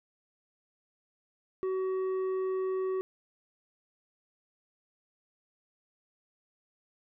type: tone with tanh clipping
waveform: sine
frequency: 376.9 Hz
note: F#4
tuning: 32 cents sharp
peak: -30 dBFS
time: 1.63-3.01 s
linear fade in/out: 0 ms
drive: 7 dB
effects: none